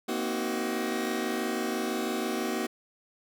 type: chord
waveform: sawtooth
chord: C half-diminished seventh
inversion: third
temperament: just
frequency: 235.5 / 261.6 / 314 / 376.7 Hz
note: Bb3 / C4 / Eb4 / Gb4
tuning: +18 / 0 / +16 / +31 cents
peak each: -29 / -33 / -31 / -29 dBFS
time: 0.08-2.67 s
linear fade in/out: 10 ms
effects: none